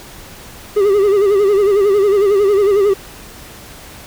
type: tone with vibrato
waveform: triangle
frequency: 402.3 Hz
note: G4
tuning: 45 cents sharp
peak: -7 dBFS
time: 0.76-2.94 s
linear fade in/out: 10 ms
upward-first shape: sine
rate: 11 Hz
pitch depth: 83 cents each way
effects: pink hiss -36 dBFS RMS until 4.06 s